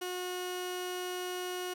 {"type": "tone pair together", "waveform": "sawtooth", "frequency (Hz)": [362.5, 1450], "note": ["F#4", "F#6"], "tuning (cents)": [-35, -35], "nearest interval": "2 octaves", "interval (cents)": 2400, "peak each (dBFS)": [-32, -37], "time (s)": [0.01, 1.74], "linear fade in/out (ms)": 10, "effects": []}